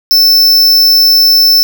square tone, 5300 Hz, E8, 9 cents sharp, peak -4 dBFS, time 0.11-1.63 s, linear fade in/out 0 ms, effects none

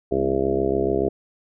harmonic tone with a mistuned harmonic, 67 Hz, C2, 42 cents sharp, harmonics 1 / 2 / 3 / 4 / 5 / 6 / 7 / 8 / 9 / 10, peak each -32 / -33 / -32 / -30 / -26 / -22 / -29 / -34 / -33 / -29 dBFS, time 0.11-1.09 s, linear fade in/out 10 ms, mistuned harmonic 3, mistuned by +29 cents, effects none

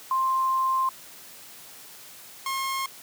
sine / sawtooth tone pair in turn, 1051 / 1073.7 Hz, C6 / C6, +7 / +44 cents, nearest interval unison, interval 37 cents, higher second, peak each -21 / -23 dBFS, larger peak first, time 0.11-0.89 / 2.46-2.86 s, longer first, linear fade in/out 2 ms, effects white hiss -46 dBFS RMS until 3.02 s + high-pass 100 Hz 12 dB/octave

